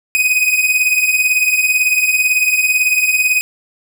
45% pulse beating tone pair, 2489 / 2507 Hz, D#7 / D#7, 0 / +12 cents, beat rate 18 Hz, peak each -17 / -13 dBFS, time 0.15-3.41 s, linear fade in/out 0 ms, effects none

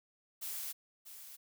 blue noise with echo, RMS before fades -41 dBFS, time 0.41-0.73 s, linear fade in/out 20 ms, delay 640 ms, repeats 1, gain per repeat -10 dB, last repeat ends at 1.37 s, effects none

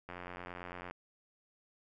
click train, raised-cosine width 0.5 ms, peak -29 dBFS, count 74, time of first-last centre 0.09-0.91 s, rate 89 Hz, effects none

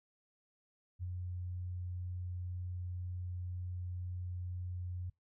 sine tone with ADSR envelope, 89.8 Hz, F2, 49 cents sharp, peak -36 dBFS, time 0.99-5.1 s, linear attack 39 ms, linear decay 28 ms, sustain -2 dB, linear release 7 ms, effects noise-tail reverb RT60 0.2 s tail -25 dB re dry

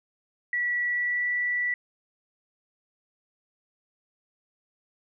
sine tone with pitch glide, 1944 to 1959.8 Hz, B6 to B6, -28 to -14 cents, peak -24 dBFS, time 0.53-1.74 s, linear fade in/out 2 ms, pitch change +14 cents, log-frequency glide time 0.83-1.27 s, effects none

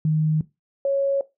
sine tone pair in turn, 155.5 / 552.7 Hz, D#3 / C#5, -1 / -5 cents, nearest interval octave + minor seventh, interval 2196 cents, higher second, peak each -17 / -18 dBFS, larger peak first, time 0.05-0.41 / 0.85-1.21 s, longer neither, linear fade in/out 2 ms, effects noise-tail reverb RT60 0.2 s tail -17 dB re dry

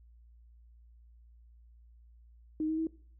sine tone with pitch steps, 311.1 / 316.7 / 322.4 Hz, D#4 / D#4 / E4, 0 / +31 / -38 cents, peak -29 dBFS, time 2.6-2.87 s, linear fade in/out 2 ms, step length 90 ms, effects noise-tail reverb RT60 0.5 s tail -21 dB re dry + added 58 Hz sine -55 dBFS peak until 3.19 s

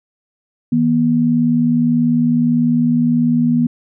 sine tone pair together, 160.45 / 240.4 Hz, E3 / B3, -46 / -46 cents, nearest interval perfect fifth, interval 700 cents, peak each -18 / -12 dBFS, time 0.72-3.67 s, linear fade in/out 5 ms, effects none

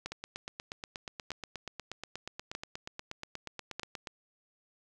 two click trains, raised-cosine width 0.2 ms, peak -19 / -22 dBFS, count 4 / 34, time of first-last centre 0.06-3.796 / 0.12-4.072 s, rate 0.803 / 8.35 Hz, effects none

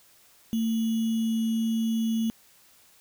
sine tone with sample-and-hold, 224.8 Hz, A3, 37 cents sharp, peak -23 dBFS, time 0.53-2.3 s, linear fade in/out 0 ms, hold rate 3150 Hz, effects white hiss -58 dBFS RMS until 3 s

